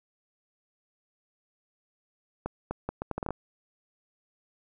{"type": "accelerating click train", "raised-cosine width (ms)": 1, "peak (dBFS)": -17, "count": 10, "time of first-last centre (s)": [2.46, 3.306], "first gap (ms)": 250, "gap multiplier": 0.72, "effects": []}